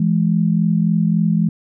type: tone pair together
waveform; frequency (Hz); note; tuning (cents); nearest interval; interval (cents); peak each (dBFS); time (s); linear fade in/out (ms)
sine; 167.6 / 211.2; E3 / G#3; +29 / +29; major third; 400; -15 / -17; 0-1.49; 5
effects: none